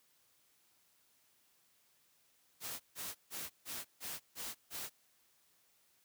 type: noise bursts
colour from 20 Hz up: white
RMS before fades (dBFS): -43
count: 7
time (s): 2.6-4.9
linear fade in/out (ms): 50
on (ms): 200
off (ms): 150
effects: white hiss -72 dBFS RMS until 6.04 s + high-pass 60 Hz 12 dB/octave

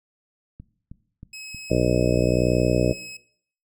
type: click train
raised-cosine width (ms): 5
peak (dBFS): -27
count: 6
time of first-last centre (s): 0.6-2.177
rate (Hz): 3.17
type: tone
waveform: 20% pulse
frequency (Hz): 2562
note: E7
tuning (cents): -50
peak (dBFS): -32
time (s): 1.33-3.17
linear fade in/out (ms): 5
type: harmonic tone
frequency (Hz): 61.1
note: B1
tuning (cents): -18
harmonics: 1 / 2 / 3 / 4 / 5 / 6 / 7 / 8 / 9 / 10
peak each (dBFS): -28 / -25 / -25 / -30 / -26 / -27 / -28 / -27 / -27 / -27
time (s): 1.7-2.93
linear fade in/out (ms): 10
effects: noise-tail reverb RT60 0.6 s tail -18 dB re dry

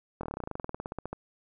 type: slowing click train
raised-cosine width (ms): 1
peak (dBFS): -21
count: 22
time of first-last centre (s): 0.21-1.13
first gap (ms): 23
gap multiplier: 1.06
effects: none

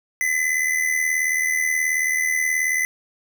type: tone with amplitude modulation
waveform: square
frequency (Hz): 2018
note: B6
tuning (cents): +37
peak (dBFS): -17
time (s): 0.21-2.85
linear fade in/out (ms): 0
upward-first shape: sine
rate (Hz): 78.6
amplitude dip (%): 60
effects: none

